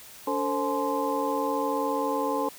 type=tone cluster; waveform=sine; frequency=284.2 / 450.5 / 530 / 850 / 1040 Hz; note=C#4 / A4 / C5 / G#5 / C6; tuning=+43 / +41 / +22 / +40 / -11 cents; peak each=-31 dBFS; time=0.27-2.49 s; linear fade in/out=5 ms; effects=white hiss -47 dBFS RMS until 2.58 s